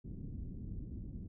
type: low-pass noise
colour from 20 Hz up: pink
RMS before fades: -44 dBFS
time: 0.04-1.28 s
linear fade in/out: 10 ms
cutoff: 270 Hz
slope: 24 dB/octave
effects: none